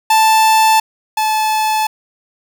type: tone pair in turn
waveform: 45% pulse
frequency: 880 / 866.9 Hz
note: A5 / A5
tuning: 0 / -26 cents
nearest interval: unison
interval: 26 cents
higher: first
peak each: -8 / -13 dBFS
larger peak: first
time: 0.1-0.8 / 1.17-1.87 s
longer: neither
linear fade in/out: 5 ms
effects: none